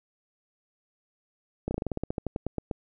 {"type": "slowing click train", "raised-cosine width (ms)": 2, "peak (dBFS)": -16, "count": 16, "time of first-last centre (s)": [1.68, 2.712], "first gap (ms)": 30, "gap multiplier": 1.11, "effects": []}